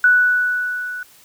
sine tone with level ramp, 1480 Hz, F#6, in tune, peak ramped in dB -8 to -26 dBFS, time 0.04-1.03 s, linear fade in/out 2 ms, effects white hiss -49 dBFS RMS until 1.24 s

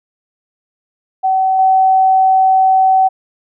sine tone with level steps, 760 Hz, F#5, 46 cents sharp, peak -10 / -7 dBFS, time 1.23-3.09 s, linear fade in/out 20 ms, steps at 1.59 s, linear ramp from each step 2 ms, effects none

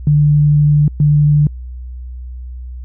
sine tone bursts at uneven times, 148 Hz, D3, 14 cents sharp, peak -7 dBFS, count 2, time 0.07-0.88 / 1-1.47 s, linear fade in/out 2 ms, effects added 62 Hz sine -25 dBFS peak until 2.84 s

